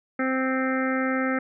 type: harmonic tone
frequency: 261.6 Hz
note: C4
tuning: in tune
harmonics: 1 / 2 / 3 / 5 / 6 / 7 / 8 / 9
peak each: -25 / -29 / -36 / -31 / -33 / -34 / -34 / -46 dBFS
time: 0.19-1.39 s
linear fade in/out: 5 ms
effects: none